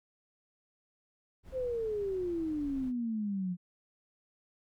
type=noise; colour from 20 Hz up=brown; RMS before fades=-49 dBFS; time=1.43-2.93 s; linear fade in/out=50 ms
type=exponential sweep; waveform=sine; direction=down; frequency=530 to 174.61 Hz; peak=-31 dBFS; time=1.52-3.57 s; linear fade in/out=50 ms
effects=none